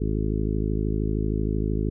harmonic tone, 53 Hz, G#1, 36 cents sharp, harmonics 1 / 2 / 3 / 4 / 5 / 6 / 7 / 8, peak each -26 / -29 / -31 / -32 / -33 / -34 / -34 / -35 dBFS, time 0-1.9 s, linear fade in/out 10 ms, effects none

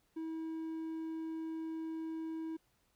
triangle tone, 322.2 Hz, E4, 39 cents flat, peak -36 dBFS, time 0.16-2.57 s, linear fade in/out 10 ms, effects pink hiss -75 dBFS RMS until 2.95 s

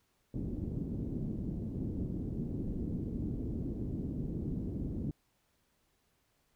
white low-pass noise, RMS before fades -37 dBFS, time 0.34-5.11 s, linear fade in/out 2 ms, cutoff 290 Hz, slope 24 dB/octave, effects pink hiss -75 dBFS RMS until 6.55 s

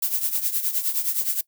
violet noise with tremolo, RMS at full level -21 dBFS, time 0.02-1.41 s, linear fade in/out 5 ms, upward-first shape triangle, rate 9.6 Hz, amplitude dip 80%, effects noise-tail reverb RT60 0.1 s tail -21 dB re dry

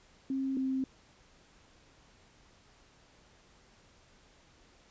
sine tone pair in turn, 267.8 / 263.8 Hz, C4 / C4, +40 / +14 cents, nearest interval unison, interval 26 cents, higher first, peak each -30 / -29 dBFS, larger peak second, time 0.3-0.57 / 0.57-0.84 s, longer neither, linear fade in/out 2 ms, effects pink hiss -62 dBFS RMS until 4.9 s + resampled to 16000 Hz

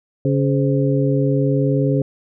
harmonic tone with a mistuned harmonic, 140 Hz, C#3, 18 cents sharp, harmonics 1 / 2 / 3 / 4, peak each -17 / -20 / -22 / -23 dBFS, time 0.25-2.02 s, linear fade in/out 2 ms, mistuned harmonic 4, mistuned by -130 cents, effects none

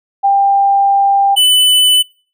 sine / square tone pair in turn, 794 / 2998 Hz, G5 / F#7, +22 / +22 cents, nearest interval octave + major seventh, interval 2300 cents, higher second, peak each -7 dBFS, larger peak neither, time 0.23-1.36 / 1.36-2.03 s, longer first, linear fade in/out 20 ms, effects noise-tail reverb RT60 0.4 s tail -25 dB re dry

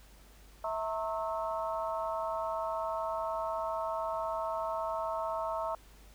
harmonic tone with a mistuned harmonic, 217.1 Hz, A3, 23 cents flat, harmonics 3 / 4 / 5 / 6, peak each -35 / -37 / -39 / -41 dBFS, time 0.64-5.75 s, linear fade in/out 2 ms, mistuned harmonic 4, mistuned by +91 cents, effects added 50 Hz sine -56 dBFS peak until 6.14 s + pink hiss -60 dBFS RMS until 6.14 s

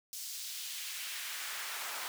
pink noise with high-pass filter sweep, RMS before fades -41 dBFS, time 0.13-2.08 s, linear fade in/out 0 ms, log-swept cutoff 5500 to 890 Hz, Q 1.1, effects none

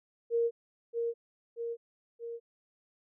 sine tone with echo, 466.4 Hz, A#4, 1 cent sharp, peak -25 dBFS, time 0.3-0.51 s, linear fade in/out 50 ms, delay 630 ms, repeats 3, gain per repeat -4 dB, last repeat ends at 2.4 s, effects none

